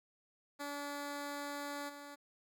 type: tone with level steps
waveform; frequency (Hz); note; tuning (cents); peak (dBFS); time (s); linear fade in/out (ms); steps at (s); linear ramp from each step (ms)
10% pulse; 287.2; D4; -39; -32 / -40; 0.59-2.16; 20; 1.88; 20
effects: none

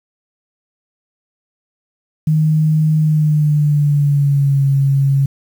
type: tone with pitch glide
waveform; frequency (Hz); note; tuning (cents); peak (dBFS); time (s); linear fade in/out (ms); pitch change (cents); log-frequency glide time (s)
sine; 155.56 to 137.79; D#3 to C#3; 0 to -10; -10; 2.27-5.26; 5; -210; 2.98-4.65
effects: 7-bit

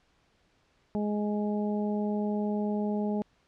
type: harmonic tone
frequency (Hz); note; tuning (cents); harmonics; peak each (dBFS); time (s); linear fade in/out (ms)
208.7; G#3; +9; 1 / 2 / 3 / 4; -28 / -34 / -38 / -40; 0.95-3.22; 0
effects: pink hiss -68 dBFS RMS until 3.47 s + low-pass 5000 Hz 12 dB/octave

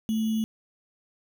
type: tone with sample-and-hold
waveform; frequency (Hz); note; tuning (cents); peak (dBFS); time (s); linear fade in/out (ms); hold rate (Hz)
sine; 220; A3; 0; -23; 0.09-0.44; 0; 3150
effects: none

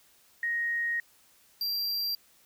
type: tone pair in turn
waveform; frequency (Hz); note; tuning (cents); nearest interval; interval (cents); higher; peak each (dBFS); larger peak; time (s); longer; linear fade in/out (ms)
sine / square; 1873 / 4733; A#6 / D8; +8 / +13; octave + major third; 1605; second; -27 / -29; first; 0.43-1 / 1.61-2.15; first; 2
effects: white hiss -62 dBFS RMS until 2.45 s

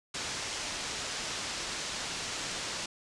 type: low-pass noise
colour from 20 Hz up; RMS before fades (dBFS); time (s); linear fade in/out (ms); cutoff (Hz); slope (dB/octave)
white; -37; 0.14-2.86; 5; 7000; 24
effects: resampled to 24000 Hz

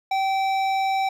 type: tone with hard clipping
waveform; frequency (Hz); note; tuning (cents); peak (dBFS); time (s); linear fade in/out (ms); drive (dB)
sine; 773; G5; -24; -22; 0.11-1.09; 5; 12
effects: none

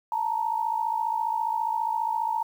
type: tone pair together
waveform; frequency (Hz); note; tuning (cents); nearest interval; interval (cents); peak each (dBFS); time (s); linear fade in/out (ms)
sine; 880 / 934.8; A5 / A#5; 0 / +5; minor second; 105; -27; 0.12-2.43; 2
effects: 9-bit

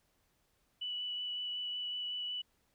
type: tone with vibrato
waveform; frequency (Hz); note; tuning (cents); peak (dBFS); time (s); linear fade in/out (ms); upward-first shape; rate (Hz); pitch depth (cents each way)
sine; 2960; F#7; 0; -36; 0.81-2.42; 10; sine; 5.4; 10
effects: pink hiss -75 dBFS RMS until 2.74 s

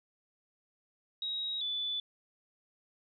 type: tone pair in turn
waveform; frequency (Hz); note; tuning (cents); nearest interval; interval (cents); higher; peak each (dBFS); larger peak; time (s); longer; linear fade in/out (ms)
sine; 3807 / 3480; A#7 / A7; +36 / -20; major second; 156; first; -33 / -32; second; 1.22-1.61 / 1.61-2; neither; 2
effects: none

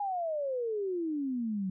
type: exponential sweep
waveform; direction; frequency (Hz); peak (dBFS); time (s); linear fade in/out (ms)
sine; down; 830.6 to 183.3; -30; 0-1.7; 5
effects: none

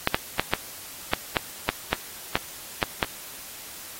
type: clicks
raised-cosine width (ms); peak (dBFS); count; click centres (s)
0.3; -4; 11; 0.074 / 0.145 / 0.396 / 0.536 / 1.135 / 1.368 / 1.69 / 1.93 / 2.355 / 2.828 / 3.028
effects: white hiss -41 dBFS RMS until 3.99 s + AAC 48 kbps

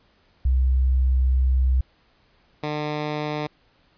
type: tone pair in turn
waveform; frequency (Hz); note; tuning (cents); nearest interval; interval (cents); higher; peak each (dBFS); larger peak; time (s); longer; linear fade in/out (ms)
sine / 10% pulse; 64.4 / 150.28; C2 / D3; -27 / +40; octave + minor third; 1467; second; -16 / -17; first; 0.45-1.81 / 2.63-3.47; first; 5
effects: pink hiss -61 dBFS RMS until 3.97 s + resampled to 11025 Hz

